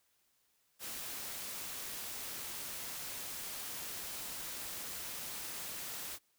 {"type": "noise", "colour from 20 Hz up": "white", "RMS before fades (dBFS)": -43, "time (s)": [0.79, 6.19], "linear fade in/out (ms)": 50, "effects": ["white hiss -75 dBFS RMS until 6.38 s"]}